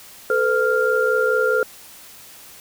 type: tone cluster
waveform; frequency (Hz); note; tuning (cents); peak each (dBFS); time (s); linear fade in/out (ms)
sine; 440.3 / 505 / 1396; A4 / B4 / F6; +1 / +39 / -1; -20; 0.3-1.63; 2
effects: white hiss -43 dBFS RMS until 2.6 s